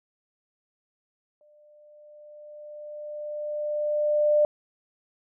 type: tone with exponential growth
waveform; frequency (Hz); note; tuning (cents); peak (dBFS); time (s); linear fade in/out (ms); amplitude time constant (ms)
sine; 597; D5; +28; -16; 1.41-4.45; 1; 660
effects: none